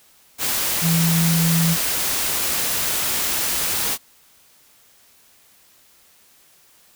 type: tone in noise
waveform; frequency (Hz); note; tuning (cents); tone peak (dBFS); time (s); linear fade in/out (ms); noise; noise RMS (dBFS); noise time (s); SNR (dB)
sine; 166; E3; +12; -16; 0.81-1.77; 50; white; -22; 0.38-3.98; +3
effects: white hiss -54 dBFS RMS until 6.95 s